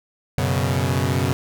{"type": "chord", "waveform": "sawtooth", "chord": "F# suspended fourth", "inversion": "none", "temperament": "equal", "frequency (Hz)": [92.5, 123.47, 138.59], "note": ["F#2", "B2", "C#3"], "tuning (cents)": [0, 0, 0], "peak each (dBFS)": -19, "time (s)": [0.38, 1.33], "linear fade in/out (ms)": 0, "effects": []}